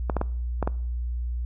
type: clicks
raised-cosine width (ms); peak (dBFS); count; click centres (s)
1; -11; 5; 0.098 / 0.167 / 0.214 / 0.627 / 0.675
effects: noise-tail reverb RT60 0.6 s tail -22 dB re dry + added 60 Hz sine -26 dBFS peak until 1.45 s